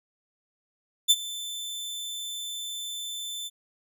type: tone with ADSR envelope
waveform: sawtooth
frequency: 3534 Hz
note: A7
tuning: 7 cents sharp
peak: -11 dBFS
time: 1.08-3.5 s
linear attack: 26 ms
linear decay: 43 ms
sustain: -19 dB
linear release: 34 ms
effects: none